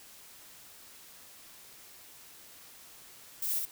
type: noise with echo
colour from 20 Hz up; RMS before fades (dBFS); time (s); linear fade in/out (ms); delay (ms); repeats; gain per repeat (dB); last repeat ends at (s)
violet; -33; 3.42-3.59; 5; 64; 1; -2; 3.654
effects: white hiss -53 dBFS RMS until 3.71 s